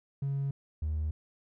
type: tone pair in turn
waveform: triangle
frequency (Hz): 138.59 / 77.2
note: C#3 / D#2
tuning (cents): 0 / -13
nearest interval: minor seventh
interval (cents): 1013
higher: first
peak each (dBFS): -26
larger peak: neither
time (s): 0.22-0.51 / 0.82-1.11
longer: neither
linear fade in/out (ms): 5
effects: tanh soft clip ceiling -25 dBFS